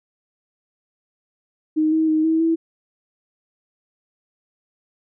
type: tone with pitch steps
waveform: sine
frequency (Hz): 310.9 / 318 / 312.5 / 321.6 / 327.6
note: D#4 / D#4 / D#4 / E4 / E4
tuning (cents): -1 / +38 / +8 / -43 / -11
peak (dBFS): -15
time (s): 1.76-2.56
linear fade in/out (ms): 20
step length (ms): 160
effects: none